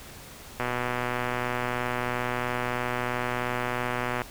click train, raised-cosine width 0.5 ms, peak -13 dBFS, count 446, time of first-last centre 0.6-4.218 s, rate 123 Hz, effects pink hiss -45 dBFS RMS until 4.3 s

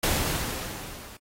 pink noise with level ramp, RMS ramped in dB -23 to -46 dBFS, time 0.03-1.17 s, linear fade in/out 5 ms, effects AAC 48 kbps

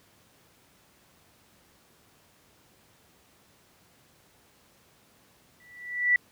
sine tone with exponential growth, 1962 Hz, B6, 12 cents flat, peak -16 dBFS, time 5.6-6.16 s, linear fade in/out 2 ms, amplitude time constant 120 ms, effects pink hiss -61 dBFS RMS until 6.31 s + high-pass 80 Hz 12 dB/octave

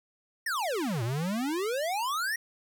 square exponential two-way sweep, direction down then up, 1918 to 110 to 1918 Hz, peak -29 dBFS, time 0.46-2.36 s, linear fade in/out 5 ms, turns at 1.03 s, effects none

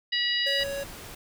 harmonic tone, 967 Hz, B5, 37 cents flat, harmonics 2 / 3 / 4 / 5, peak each -29 / -28 / -30 / -31 dBFS, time 0.12-0.64 s, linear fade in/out 10 ms
square tone, 557 Hz, C#5, 8 cents sharp, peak -31 dBFS, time 0.46-0.84 s, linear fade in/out 10 ms
pink noise, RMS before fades -42 dBFS, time 0.59-1.15 s, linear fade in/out 5 ms
effects none

